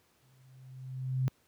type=tone with exponential growth; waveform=sine; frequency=130 Hz; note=C3; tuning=11 cents flat; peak=-24 dBFS; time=0.22-1.28 s; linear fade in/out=0 ms; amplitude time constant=230 ms; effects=pink hiss -69 dBFS RMS until 1.47 s + high-pass 80 Hz 12 dB/octave